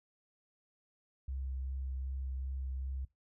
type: tone with vibrato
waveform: sine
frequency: 66 Hz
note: C2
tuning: 16 cents sharp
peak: -36 dBFS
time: 1.28-3.05 s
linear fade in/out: 5 ms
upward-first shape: triangle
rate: 2.6 Hz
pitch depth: 18 cents each way
effects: noise-tail reverb RT60 0.2 s tail -21 dB re dry